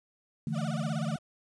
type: chord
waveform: sine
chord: D suspended second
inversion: none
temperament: equal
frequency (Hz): 146.83 / 164.81 / 220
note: D3 / E3 / A3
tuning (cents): 0 / 0 / 0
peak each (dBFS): -34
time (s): 0.47-1.16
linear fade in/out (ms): 2
type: tone with vibrato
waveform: 30% pulse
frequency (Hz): 659.3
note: E5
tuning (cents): 0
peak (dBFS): -35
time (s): 0.52-1.19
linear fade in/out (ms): 50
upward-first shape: sine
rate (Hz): 16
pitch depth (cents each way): 220
effects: resampled to 22050 Hz + 10-bit